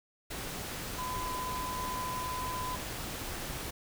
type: tone in noise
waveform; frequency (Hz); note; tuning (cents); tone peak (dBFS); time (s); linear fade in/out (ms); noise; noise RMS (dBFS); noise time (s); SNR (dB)
sine; 1008; B5; +35; -35; 0.98-2.76; 10; pink; -39; 0.3-3.71; +1
effects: none